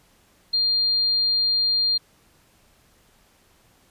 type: tone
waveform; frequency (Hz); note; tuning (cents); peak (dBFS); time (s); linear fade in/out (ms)
sine; 4200; C8; +6; -18; 0.53-1.98; 10
effects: pink hiss -59 dBFS RMS until 3.9 s + resampled to 32000 Hz